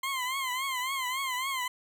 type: tone with vibrato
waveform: 20% pulse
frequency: 1044 Hz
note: C6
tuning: 4 cents flat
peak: -25 dBFS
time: 0.03-1.68 s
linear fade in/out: 5 ms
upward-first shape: triangle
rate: 3.6 Hz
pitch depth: 110 cents each way
effects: none

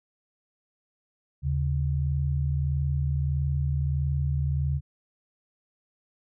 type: tone pair together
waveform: sine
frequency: 77.02 / 138.59 Hz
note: D#2 / C#3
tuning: -17 / 0 cents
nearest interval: minor seventh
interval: 1017 cents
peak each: -26 dBFS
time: 1.42-4.81 s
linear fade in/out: 50 ms
effects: none

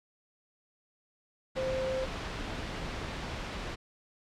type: tone in noise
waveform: sine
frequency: 523.3 Hz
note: C5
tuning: in tune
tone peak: -30 dBFS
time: 1.56-2.06 s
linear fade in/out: 20 ms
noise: pink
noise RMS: -37 dBFS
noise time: 1.55-3.76 s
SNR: +4 dB
effects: low-pass 4000 Hz 12 dB/octave

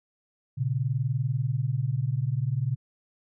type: tone pair together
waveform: sine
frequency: 118.21 / 138.59 Hz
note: A#2 / C#3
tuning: +25 / 0 cents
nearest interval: minor third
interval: 275 cents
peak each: -27 dBFS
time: 0.57-2.76 s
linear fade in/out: 20 ms
effects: none

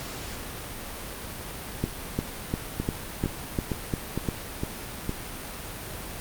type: two click trains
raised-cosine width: 3 ms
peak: -12 / -14 dBFS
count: 8 / 6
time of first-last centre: 1.84-4.288 / 2.8-5.094 s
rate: 2.86 / 2.18 Hz
effects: pink hiss -37 dBFS RMS until 6.2 s + Opus 48 kbps

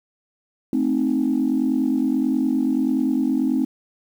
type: chord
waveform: sine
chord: A diminished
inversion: none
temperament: equal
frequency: 220 / 261.6 / 311.1 Hz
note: A3 / C4 / Eb4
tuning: 0 / 0 / 0 cents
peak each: -24 / -19 / -22 dBFS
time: 0.73-3.65 s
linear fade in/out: 2 ms
effects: tanh soft clip ceiling -11 dBFS + 8-bit

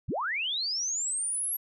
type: linear sweep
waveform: sine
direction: up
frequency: 39.87 to 11590 Hz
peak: -28 dBFS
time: 0.08-1.57 s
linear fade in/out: 10 ms
effects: none

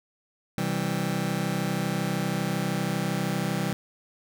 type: chord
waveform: sawtooth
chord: C major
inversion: none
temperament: just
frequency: 130.81 / 163.52 / 196.22 Hz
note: C3 / E3 / G3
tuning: 0 / -14 / +2 cents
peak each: -28 / -25 / -25 dBFS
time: 0.58-3.73 s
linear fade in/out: 0 ms
effects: none

